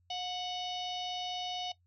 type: harmonic tone with a mistuned harmonic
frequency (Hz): 740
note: F#5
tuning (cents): 0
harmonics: 1 / 3 / 4 / 5 / 6 / 7 / 8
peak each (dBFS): -38 / -51 / -40 / -42 / -49 / -50 / -52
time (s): 0.1-1.72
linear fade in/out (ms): 5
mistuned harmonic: 1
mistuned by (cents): -37
effects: noise-tail reverb RT60 0.1 s tail -17 dB re dry + added 88 Hz sine -67 dBFS peak until 1.86 s